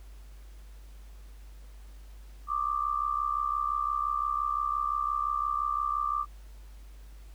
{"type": "tone with amplitude modulation", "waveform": "sine", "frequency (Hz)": 1181, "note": "D6", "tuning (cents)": 9, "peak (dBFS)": -23, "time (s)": [2.47, 6.26], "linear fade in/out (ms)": 50, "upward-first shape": "sine", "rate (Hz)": 65.8, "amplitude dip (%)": 85, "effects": ["added 50 Hz sine -45 dBFS peak until 7.34 s", "pink hiss -61 dBFS RMS until 7.34 s"]}